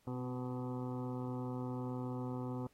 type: harmonic tone with a mistuned harmonic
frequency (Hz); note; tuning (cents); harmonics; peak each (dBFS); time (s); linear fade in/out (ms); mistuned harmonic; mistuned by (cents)
125.4; B2; +27; 1 / 2 / 3 / 4 / 6 / 7 / 8 / 9 / 10; -41 / -41 / -48 / -48 / -54 / -52 / -55 / -58 / -58; 0.07-2.67; 2; 2; +18
effects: pink hiss -73 dBFS RMS until 2.73 s + AAC 48 kbps